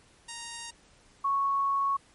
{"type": "tone pair in turn", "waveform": ["5% pulse", "sine"], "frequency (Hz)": [932.3, 1106.8], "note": ["A#5", "C#6"], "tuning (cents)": [0, -3], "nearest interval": "minor third", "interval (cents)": 297, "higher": "second", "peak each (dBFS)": [-26, -24], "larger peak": "second", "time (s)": [[0.28, 0.71], [1.24, 1.97]], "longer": "second", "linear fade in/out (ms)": 10, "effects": ["pink hiss -60 dBFS RMS until 2.14 s", "MP3 48 kbps"]}